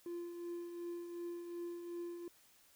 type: tone with tremolo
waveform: triangle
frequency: 345.7 Hz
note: F4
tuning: 18 cents flat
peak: -37 dBFS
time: 0.06-2.28 s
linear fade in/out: 2 ms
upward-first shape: triangle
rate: 2.7 Hz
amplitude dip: 55%
effects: tanh soft clip ceiling -34 dBFS + white hiss -67 dBFS RMS until 2.75 s